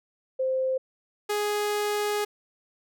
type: tone pair in turn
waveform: sine / sawtooth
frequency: 522 / 415.9 Hz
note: C5 / G#4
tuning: -4 / +2 cents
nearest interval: major third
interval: 394 cents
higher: first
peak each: -23 / -21 dBFS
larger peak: second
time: 0.39-0.78 / 1.29-2.25 s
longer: second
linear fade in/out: 10 ms
effects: none